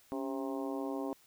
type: harmonic tone with a mistuned harmonic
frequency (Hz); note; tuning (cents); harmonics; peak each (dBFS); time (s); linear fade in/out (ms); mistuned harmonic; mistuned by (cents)
133; C3; +29; 2 / 3 / 4 / 5 / 6 / 7 / 8; -37 / -41 / -43 / -45 / -47 / -48 / -49; 0.12-1.13; 0; 2; +74
effects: white hiss -64 dBFS RMS until 1.26 s